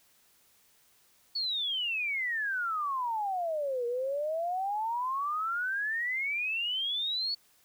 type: exponential two-way sweep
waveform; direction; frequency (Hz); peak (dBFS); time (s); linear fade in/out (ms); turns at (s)
sine; down then up; 4482 to 470 to 4482; -29; 1.35-7.35; 10; 3.86
effects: white hiss -65 dBFS RMS until 7.64 s